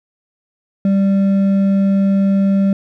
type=tone with hard clipping; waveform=triangle; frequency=196 Hz; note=G3; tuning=in tune; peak=-12 dBFS; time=0.85-2.73 s; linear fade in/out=2 ms; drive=8 dB; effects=none